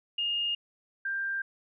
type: tone pair in turn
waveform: sine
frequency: 2837 / 1586.7 Hz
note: F7 / G6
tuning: +27 / +21 cents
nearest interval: minor seventh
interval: 1006 cents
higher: first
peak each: -27 / -29 dBFS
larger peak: first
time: 0.18-0.55 / 1.05-1.42 s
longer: neither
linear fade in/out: 5 ms
effects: none